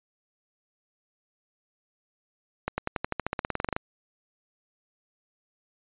accelerating click train, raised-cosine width 0.5 ms, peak -12 dBFS, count 18, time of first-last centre 2.68-3.765 s, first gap 100 ms, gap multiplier 0.94, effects resampled to 8000 Hz

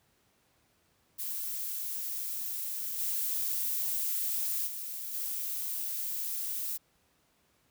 violet noise with level steps, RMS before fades -36 / -32 / -39 / -35 dBFS, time 1.18-6.78 s, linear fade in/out 20 ms, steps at 2.98 / 4.66 / 5.13 s, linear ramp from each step 20 ms, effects pink hiss -70 dBFS RMS until 7.7 s + high-pass 60 Hz 12 dB/octave

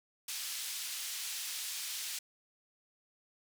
pink band-pass noise, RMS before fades -40 dBFS, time 0.28-2.19 s, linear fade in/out 5 ms, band 3300 to 14000 Hz, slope 12 dB/octave, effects none

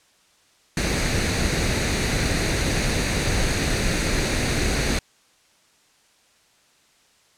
pink noise with comb filter, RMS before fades -22 dBFS, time 0.77-4.99 s, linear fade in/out 2 ms, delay 0.47 ms, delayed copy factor +0.5, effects white hiss -59 dBFS RMS until 7.37 s + low-pass 8000 Hz 12 dB/octave

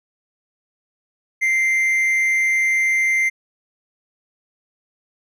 triangle tone with amplitude modulation, 2089 Hz, C7, 3 cents flat, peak -12 dBFS, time 1.41-3.3 s, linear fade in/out 20 ms, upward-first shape sine, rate 209 Hz, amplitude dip 35%, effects none

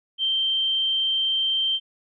sine tone, 3136 Hz, G7, in tune, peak -20 dBFS, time 0.18-1.8 s, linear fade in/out 50 ms, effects none

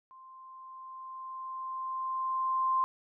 sine tone with level ramp, 1046.5 Hz, C6, in tune, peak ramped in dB -50 to -24 dBFS, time 0.11-2.84 s, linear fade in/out 0 ms, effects none

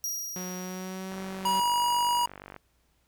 sawtooth tone with exponential decay, 5710 Hz, F8, 37 cents sharp, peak -26 dBFS, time 0.04-1.7 s, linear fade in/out 1 ms, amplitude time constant 360 ms
sawtooth tone with pitch glide, 182.4 to 190.37 Hz, F#3 to F#3, -24 to +50 cents, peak -31 dBFS, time 0.36-1.6 s, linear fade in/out 2 ms, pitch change +74 cents, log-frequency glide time 0.57-1.15 s
click train, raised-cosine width 0.5 ms, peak -27 dBFS, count 71, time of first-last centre 1.12-2.563 s, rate 48.5 Hz
square tone, 963 Hz, B5, 44 cents flat, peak -24 dBFS, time 1.45-2.26 s, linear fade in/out 5 ms
effects added 60 Hz sine -70 dBFS peak until 3.07 s + pink hiss -71 dBFS RMS until 3.07 s

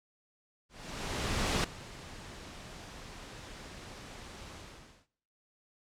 pink noise with ADSR envelope, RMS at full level -29 dBFS, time 0.69-5.07 s, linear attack 950 ms, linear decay 5 ms, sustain -18 dB, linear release 530 ms, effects noise-tail reverb RT60 0.7 s tail -21 dB re dry + low-pass 7000 Hz 12 dB/octave

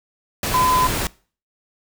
sine tone in noise, 1013 Hz, B5, 44 cents sharp, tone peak -15 dBFS, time 0.54-0.87 s, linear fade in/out 2 ms, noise pink, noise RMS -23 dBFS, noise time 0.43-1.07 s, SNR +5 dB, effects noise-tail reverb RT60 0.4 s tail -22 dB re dry

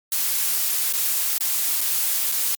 blue noise with dropouts, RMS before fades -22 dBFS, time 0.12-2.55 s, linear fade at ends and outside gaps 1 ms, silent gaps 0.927-0.936 / 1.381-1.407 / 1.808-1.812 / 2.317-2.321 s, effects MP3 96 kbps

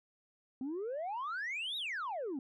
sine exponential two-way sweep, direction up then down, 249.7 to 3901 to 249.7 Hz, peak -34 dBFS, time 0.61-2.39 s, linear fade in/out 2 ms, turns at 1.77 s, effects tanh soft clip ceiling -34 dBFS

